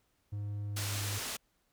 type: tone with pitch glide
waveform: triangle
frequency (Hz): 102.8 to 101.74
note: G#2 to G#2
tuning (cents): -17 to -35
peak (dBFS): -33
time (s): 0.32-1.19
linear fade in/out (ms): 10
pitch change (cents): -18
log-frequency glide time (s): 0.64-0.9
type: low-pass noise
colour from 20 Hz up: white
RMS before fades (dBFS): -39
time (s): 0.76-1.37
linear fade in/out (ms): 10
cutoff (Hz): 9100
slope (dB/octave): 12
effects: pink hiss -75 dBFS RMS until 1.72 s